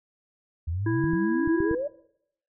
sine exponential sweep, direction up, 77.78 to 600 Hz, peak -26 dBFS, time 0.67-1.88 s, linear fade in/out 10 ms
harmonic tone, 329.6 Hz, E4, in tune, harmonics 1 / 3 / 5, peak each -24 / -38 / -35 dBFS, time 0.86-1.75 s, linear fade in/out 5 ms
clicks, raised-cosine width 5 ms, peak -21 dBFS, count 5, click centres 1.041 / 1.135 / 1.476 / 1.604 / 1.712 s
effects noise-tail reverb RT60 0.7 s tail -19 dB re dry

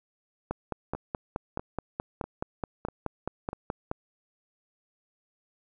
two click trains, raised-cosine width 1 ms, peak -21 / -16 dBFS, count 5 / 17, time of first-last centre 0.95-3.531 / 0.51-3.914 s, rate 1.55 / 4.7 Hz, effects none

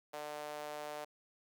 sawtooth tone with high-pass filter, 149.3 Hz, D3, 29 cents sharp, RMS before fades -44 dBFS, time 0.13-1.05 s, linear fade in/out 10 ms, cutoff 620 Hz, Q 2.6, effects none

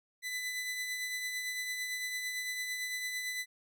sawtooth tone with tremolo, 2000 Hz, B6, 21 cents sharp, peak -30 dBFS, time 0.22-3.46 s, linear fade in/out 50 ms, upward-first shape triangle, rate 8.9 Hz, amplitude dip 40%, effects none

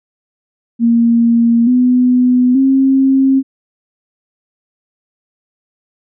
sine tone with pitch steps, 233.1 / 249.8 / 267.8 Hz, A#3 / B3 / C4, 0 / +20 / +40 cents, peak -7 dBFS, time 0.79-3.43 s, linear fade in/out 50 ms, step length 880 ms, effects none

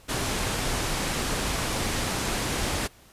pink low-pass noise, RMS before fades -28 dBFS, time 0.08-2.88 s, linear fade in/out 20 ms, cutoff 11000 Hz, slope 24 dB/octave, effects pink hiss -54 dBFS RMS until 3.12 s + resampled to 32000 Hz

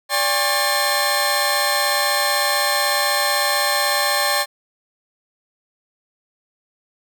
sawtooth tone cluster, 580 / 805 / 1082 / 1776 / 4177 Hz, D5 / G5 / C#6 / A6 / C8, -22 / +46 / -42 / +16 / -4 cents, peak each -20 dBFS, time 0.09-4.46 s, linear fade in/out 50 ms, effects none

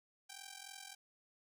5% pulse ring-modulated tone, 784 Hz, G5, in tune, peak -35 dBFS, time 0.29-0.95 s, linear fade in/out 10 ms, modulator 21.7 Hz, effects none

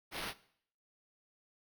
blue noise with sample-and-hold, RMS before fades -41 dBFS, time 0.11-0.34 s, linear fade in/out 50 ms, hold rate 7350 Hz, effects noise-tail reverb RT60 0.6 s tail -18 dB re dry

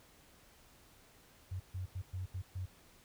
sine tone bursts at uneven times, 92.5 Hz, F#2, in tune, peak -37 dBFS, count 6, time 1.51-1.6 / 1.74-1.86 / 1.95-2.02 / 2.13-2.26 / 2.34-2.42 / 2.55-2.66 s, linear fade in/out 10 ms, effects pink hiss -63 dBFS RMS until 3.04 s

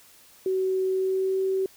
sine tone with pitch glide, 377.1 to 381.9 Hz, F#4 to G4, +33 to -45 cents, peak -22 dBFS, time 0.46-1.66 s, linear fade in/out 2 ms, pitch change +22 cents, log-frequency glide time 0.88-1.4 s, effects white hiss -54 dBFS RMS until 1.76 s

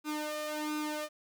sawtooth tone with flanger, 302.8 Hz, D#4, 47 cents flat, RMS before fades -36 dBFS, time 0.04-1.09 s, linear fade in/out 50 ms, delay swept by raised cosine 0.78 to 1.71 ms, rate 1.4 Hz, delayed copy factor +0.75, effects 11-bit

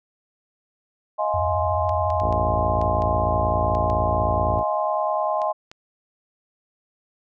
sine chord, F minor seventh, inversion third, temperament just, 628.6 / 698.5 / 838.1 / 1047.7 Hz, Eb5 / F5 / Ab5 / C6, +18 / 0 / +16 / +2 cents, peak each -24 / -28 / -26 / -26 dBFS, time 1.18-5.53 s, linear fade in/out 20 ms
sine tone with vibrato, 87.31 Hz, F2, in tune, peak -25 dBFS, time 1.34-4.59 s, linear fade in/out 0 ms, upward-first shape sine, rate 14 Hz, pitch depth 160 cents each way
clicks, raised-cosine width 0.2 ms, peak -23 dBFS, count 10, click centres 1.893 / 2.103 / 2.2 / 2.326 / 2.815 / 3.021 / 3.75 / 3.9 / 5.418 / 5.715 s
harmonic tone, 56 Hz, A1, 31 cents sharp, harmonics 1 / 2 / 3 / 4 / 5 / 6 / 7 / 8 / 9 / 10, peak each -29 / -32 / -34 / -35 / -36 / -37 / -37 / -38 / -39 / -39 dBFS, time 2.2-4.64 s, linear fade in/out 50 ms
effects none

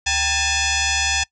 sine tone with frequency modulation, 1640 Hz, G#6, 22 cents flat, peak -17 dBFS, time 0.06-1.24 s, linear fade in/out 10 ms, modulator 856 Hz, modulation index 6, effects noise-tail reverb RT60 0.1 s tail -22 dB re dry

